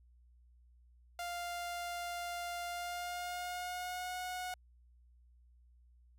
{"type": "tone with pitch glide", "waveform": "sawtooth", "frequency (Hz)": [698.5, 729.8], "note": ["F5", "F#5"], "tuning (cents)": [0, -24], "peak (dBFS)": -35, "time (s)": [1.19, 4.54], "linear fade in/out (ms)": 2, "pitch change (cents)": 76, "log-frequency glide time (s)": [2.66, 4.19], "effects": ["added 60 Hz sine -61 dBFS peak until 6.18 s"]}